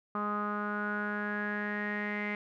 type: tone with low-pass filter sweep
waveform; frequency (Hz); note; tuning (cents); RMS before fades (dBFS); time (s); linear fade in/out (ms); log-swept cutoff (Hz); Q
sawtooth; 207.7; G#3; 0; -34; 0.15-2.35; 2; 1200 to 2100; 9.2
effects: none